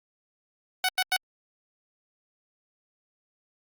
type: tone bursts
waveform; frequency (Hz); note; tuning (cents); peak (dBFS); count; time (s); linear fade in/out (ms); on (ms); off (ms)
10% pulse; 745; F#5; +12; -14; 3; 0.84-1.165; 2; 47; 92
effects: Opus 48 kbps